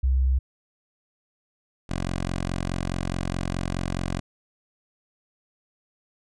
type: tone pair in turn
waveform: sine / 10% pulse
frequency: 65 / 44.75 Hz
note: C2 / F1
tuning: -11 / +43 cents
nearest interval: tritone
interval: 646 cents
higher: first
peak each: -18 dBFS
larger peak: neither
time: 0.03-0.39 / 1.89-4.2 s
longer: second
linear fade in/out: 10 ms
effects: resampled to 22050 Hz